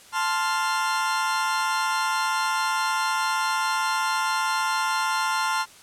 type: chord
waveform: 40% pulse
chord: F major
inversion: first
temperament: equal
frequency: 880 / 1046.5 / 1396.9 Hz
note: A5 / C6 / F6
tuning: 0 / 0 / 0 cents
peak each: -26 dBFS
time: 0.12-5.66 s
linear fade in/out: 50 ms
effects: white hiss -49 dBFS RMS until 5.82 s + low-pass 10000 Hz 12 dB/octave